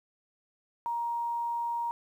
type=tone; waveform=sine; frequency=940 Hz; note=A#5; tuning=14 cents sharp; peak=-29 dBFS; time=0.86-1.91 s; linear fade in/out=0 ms; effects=10-bit